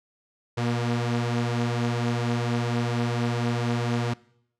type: tone pair together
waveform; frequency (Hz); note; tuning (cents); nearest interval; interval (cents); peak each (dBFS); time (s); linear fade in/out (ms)
sawtooth; 120 / 235.7; B2 / A#3; -49 / +19; octave; 1168; -21 / -26; 0.57-4.14; 10
effects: noise-tail reverb RT60 0.7 s tail -22 dB re dry + low-pass 6000 Hz 12 dB/octave